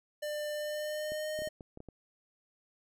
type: tone with pitch glide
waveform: square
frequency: 597 to 615.6 Hz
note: D5 to D#5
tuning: +28 to -19 cents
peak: -35 dBFS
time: 0.22-1.49 s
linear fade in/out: 10 ms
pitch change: +53 cents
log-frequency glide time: 0.53-1.3 s
type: clicks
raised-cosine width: 2 ms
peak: -33 dBFS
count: 8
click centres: 1.12 / 1.39 / 1.42 / 1.474 / 1.608 / 1.774 / 1.804 / 1.887 s
effects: none